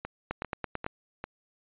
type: two click trains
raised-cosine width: 0.5 ms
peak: -16 / -20 dBFS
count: 6 / 4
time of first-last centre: 0.31-0.864 / 0.05-1.24 s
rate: 9.02 / 2.52 Hz
effects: resampled to 8000 Hz